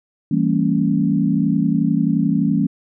sine chord, E diminished seventh, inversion none, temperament equal with one note detuned, 164.81 / 196 / 227.8 / 277.2 Hz, E3 / G3 / Bb3 / Db4, 0 / 0 / -40 / 0 cents, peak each -20 dBFS, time 0.31-2.67 s, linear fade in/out 5 ms, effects none

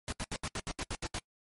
pink noise bursts, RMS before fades -36 dBFS, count 10, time 0.08-1.186 s, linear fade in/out 0 ms, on 44 ms, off 74 ms, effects noise-tail reverb RT60 0.1 s tail -24 dB re dry + MP3 48 kbps

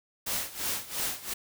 white noise with tremolo, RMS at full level -30 dBFS, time 0.26-1.34 s, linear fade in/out 10 ms, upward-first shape sine, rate 2.9 Hz, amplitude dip 85%, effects none

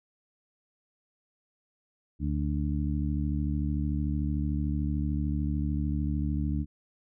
harmonic tone, 73.42 Hz, D2, in tune, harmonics 1 / 2 / 3 / 4, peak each -29 / -32 / -34 / -35 dBFS, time 2.19-6.66 s, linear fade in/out 50 ms, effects none

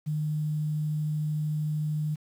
sine tone with quantisation, 152.2 Hz, D#3, 38 cents flat, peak -26 dBFS, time 0.06-2.16 s, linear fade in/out 20 ms, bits 9, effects none

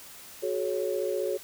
sine chord, F# suspended second, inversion none, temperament equal with one note detuned, 370 / 425 / 554.4 Hz, F#4 / G#4 / C#5, 0 / +40 / 0 cents, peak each -31 dBFS, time 0.42-1.38 s, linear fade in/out 20 ms, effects white hiss -47 dBFS RMS until 1.43 s

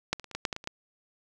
clicks, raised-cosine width 0.2 ms, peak -9 / -24 / -28 / -28 / -16 / -9 / -15 / -19 / -28 / -15 dBFS, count 10, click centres 0.13 / 0.197 / 0.243 / 0.313 / 0.35 / 0.452 / 0.528 / 0.564 / 0.641 / 0.674 s, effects none

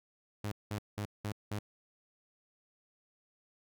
sawtooth tone bursts, 103.83 Hz, G#2, in tune, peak -31 dBFS, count 5, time 0.44-1.59 s, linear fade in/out 5 ms, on 78 ms, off 190 ms, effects none

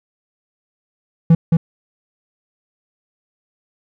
triangle tone with echo, 164.81 Hz, E3, in tune, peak -4 dBFS, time 1.3-1.35 s, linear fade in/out 5 ms, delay 220 ms, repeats 1, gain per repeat -3 dB, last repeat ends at 1.57 s, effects none

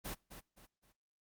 pink noise with echo, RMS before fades -42 dBFS, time 0.04-0.15 s, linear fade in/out 20 ms, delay 260 ms, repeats 3, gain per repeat -9 dB, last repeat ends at 0.93 s, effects noise-tail reverb RT60 0.4 s tail -25 dB re dry + Opus 24 kbps

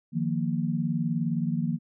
sine chord, Eb suspended second, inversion none, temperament equal, 155.56 / 174.61 / 233.1 Hz, Eb3 / F3 / Bb3, 0 / 0 / 0 cents, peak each -29 dBFS, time 0.12-1.79 s, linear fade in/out 50 ms, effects none

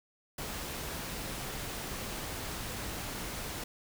pink noise, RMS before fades -39 dBFS, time 0.38-3.64 s, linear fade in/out 5 ms, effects none

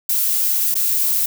violet noise with dropouts, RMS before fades -18 dBFS, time 0.09-1.26 s, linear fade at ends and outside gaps 5 ms, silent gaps 0.743-0.753 s, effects none

